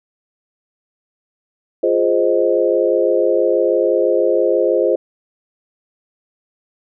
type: chord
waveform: sine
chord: F minor seventh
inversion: none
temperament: equal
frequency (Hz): 349.2 / 415.3 / 523.3 / 622.3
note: F4 / Ab4 / C5 / Eb5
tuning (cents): 0 / 0 / 0 / 0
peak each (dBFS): -18 / -18 / -16 / -20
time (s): 1.83-4.96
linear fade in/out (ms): 5
effects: none